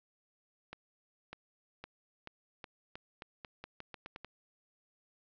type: accelerating click train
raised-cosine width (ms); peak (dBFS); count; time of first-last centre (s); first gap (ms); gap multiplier
0.3; -28; 14; 0.73-4.246; 600; 0.85
effects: low-pass 5000 Hz 12 dB/octave